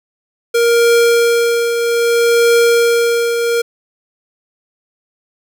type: tone with tremolo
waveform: square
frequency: 468.7 Hz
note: A#4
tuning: 9 cents sharp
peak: -8 dBFS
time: 0.54-3.62 s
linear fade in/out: 10 ms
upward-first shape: triangle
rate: 0.62 Hz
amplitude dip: 55%
effects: none